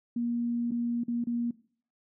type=tone with dropouts; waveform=sine; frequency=237.2 Hz; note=A#3; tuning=30 cents sharp; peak=-27 dBFS; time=0.16-1.51 s; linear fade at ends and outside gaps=5 ms; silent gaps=0.71-0.717 / 1.037-1.081 / 1.241-1.27 s; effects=noise-tail reverb RT60 0.5 s tail -19 dB re dry